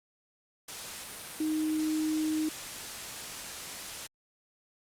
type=tone in noise; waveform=sine; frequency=311.1 Hz; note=D#4; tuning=in tune; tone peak=-27 dBFS; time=1.4-2.49 s; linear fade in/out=5 ms; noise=white; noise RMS=-40 dBFS; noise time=0.68-4.07 s; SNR=+10 dB; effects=low-pass 11000 Hz 12 dB/octave + Opus 48 kbps